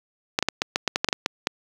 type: clicks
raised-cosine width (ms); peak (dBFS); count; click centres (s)
0.2; -3; 12; 0.389 / 0.426 / 0.486 / 0.619 / 0.759 / 0.877 / 0.959 / 1.045 / 1.087 / 1.128 / 1.261 / 1.471
effects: high-pass 150 Hz 12 dB/octave + 7-bit